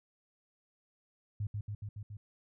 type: tone with echo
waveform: sine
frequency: 103.83 Hz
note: G#2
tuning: in tune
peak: -32 dBFS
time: 1.4-1.47 s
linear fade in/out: 5 ms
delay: 140 ms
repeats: 5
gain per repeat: -2 dB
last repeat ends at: 2.17 s
effects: none